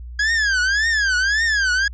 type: tone with vibrato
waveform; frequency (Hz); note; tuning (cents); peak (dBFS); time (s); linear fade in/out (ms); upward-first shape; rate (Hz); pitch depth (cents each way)
45% pulse; 1644; G#6; -18; -16; 0.19-1.88; 5; triangle; 1.8; 220
effects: added 60 Hz sine -31 dBFS peak until 1.93 s + resampled to 16000 Hz